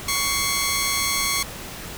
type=tone pair together; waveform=10% pulse; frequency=1115.6 / 2100 Hz; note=C#6 / C7; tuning=+11 / +6 cents; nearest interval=major seventh; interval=1095 cents; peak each=-15 / -15 dBFS; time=0.08-1.43 s; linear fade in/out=5 ms; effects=pink hiss -35 dBFS RMS until 1.97 s